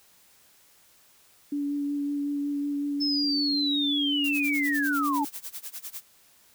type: tone with vibrato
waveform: sine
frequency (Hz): 286.7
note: D4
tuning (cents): -42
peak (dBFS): -26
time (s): 1.52-5.25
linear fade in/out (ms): 5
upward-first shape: sine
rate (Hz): 5.4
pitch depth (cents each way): 12
type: linear sweep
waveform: sine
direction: down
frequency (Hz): 5274 to 817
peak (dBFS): -25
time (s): 3-5.25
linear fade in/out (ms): 20
type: noise with tremolo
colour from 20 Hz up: blue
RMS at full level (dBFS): -36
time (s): 4.24-6.02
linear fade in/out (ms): 2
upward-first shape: sine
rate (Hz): 10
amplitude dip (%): 95
effects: white hiss -59 dBFS RMS until 6.54 s